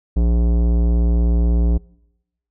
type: tone with tanh clipping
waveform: sine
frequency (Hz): 58.2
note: A#1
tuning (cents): -2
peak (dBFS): -15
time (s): 0.16-1.78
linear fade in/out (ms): 10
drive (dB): 16
effects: noise-tail reverb RT60 0.9 s tail -25 dB re dry